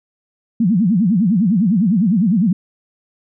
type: tone with vibrato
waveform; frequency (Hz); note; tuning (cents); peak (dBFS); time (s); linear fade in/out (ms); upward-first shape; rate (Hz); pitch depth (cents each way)
sine; 200; G3; +35; -11; 0.6-2.53; 5; sine; 9.9; 300
effects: none